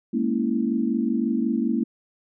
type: chord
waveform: sine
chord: A# half-diminished seventh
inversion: third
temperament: equal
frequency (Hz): 207.7 / 233.1 / 277.2 / 329.6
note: G#3 / A#3 / C#4 / E4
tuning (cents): 0 / 0 / 0 / 0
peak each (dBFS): -28 / -23 / -28 / -28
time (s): 0.13-1.84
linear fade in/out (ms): 10
effects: none